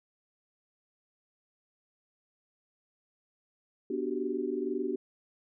sine chord, G major seventh, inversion first, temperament equal, 246.9 / 293.7 / 370 / 392 Hz, B3 / D4 / F#4 / G4, 0 / 0 / 0 / 0 cents, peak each -37 / -36 / -34 / -35 dBFS, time 3.9-4.96 s, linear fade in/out 5 ms, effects none

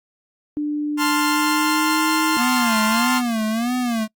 sine tone with pitch glide, 296.7 to 314.3 Hz, D4 to D#4, +18 to +18 cents, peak -20 dBFS, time 0.57-2.37 s, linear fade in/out 0 ms, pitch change +100 cents, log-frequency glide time 1.1-2.1 s
sawtooth chord, F major, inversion first, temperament equal, 880 / 1046.5 / 1396.9 Hz, A5 / C6 / F6, 0 / 0 / 0 cents, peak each -21 / -18 / -20 dBFS, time 0.97-3.22 s, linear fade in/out 50 ms
square tone with vibrato, 233.1 Hz, A#3, in tune, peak -20 dBFS, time 2.36-4.08 s, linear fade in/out 50 ms, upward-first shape sine, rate 1.6 Hz, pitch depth 130 cents each way
effects noise-tail reverb RT60 0.1 s tail -25 dB re dry + Opus 48 kbps

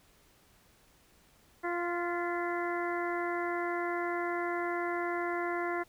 harmonic tone with a mistuned harmonic, 348 Hz, F4, 6 cents flat, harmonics 1 / 2 / 3 / 4 / 5 / 6, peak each -34 / -37 / -39 / -40 / -41 / -42 dBFS, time 1.63-5.84 s, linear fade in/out 20 ms, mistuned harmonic 6, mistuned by -42 cents, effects pink hiss -64 dBFS RMS until 5.88 s

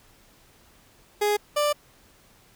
30% pulse tone pair in turn, 415.3 / 589.9 Hz, G#4 / D5, 0 / +8 cents, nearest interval tritone, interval 608 cents, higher second, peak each -18 dBFS, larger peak neither, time 1.21-1.37 / 1.56-1.73 s, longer second, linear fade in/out 10 ms, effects pink hiss -57 dBFS RMS until 2.55 s

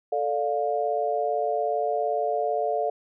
sine chord, D minor, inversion second, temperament just, 440.5 / 587.3 / 704.8 Hz, A4 / D5 / F5, +2 / 0 / +16 cents, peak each -28 / -28 / -26 dBFS, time 0.12-2.9 s, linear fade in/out 5 ms, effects none

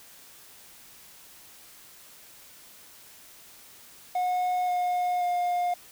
triangle tone with pitch steps, 726 / 718.1 / 710.2 Hz, F#5 / F5 / F5, -33 / +48 / +29 cents, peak -22 dBFS, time 4.15-5.74 s, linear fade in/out 5 ms, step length 530 ms, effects white hiss -51 dBFS RMS until 5.91 s

